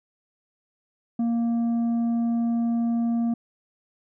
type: tone with tanh clipping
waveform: sine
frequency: 233.1 Hz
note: A#3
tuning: in tune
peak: -22 dBFS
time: 1.19-3.34 s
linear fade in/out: 5 ms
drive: 5 dB
effects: none